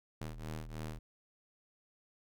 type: ring-modulated tone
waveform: sawtooth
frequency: 78 Hz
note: D#2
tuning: 5 cents sharp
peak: -34 dBFS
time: 0.21-0.99 s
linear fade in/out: 5 ms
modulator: 40.6 Hz
effects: none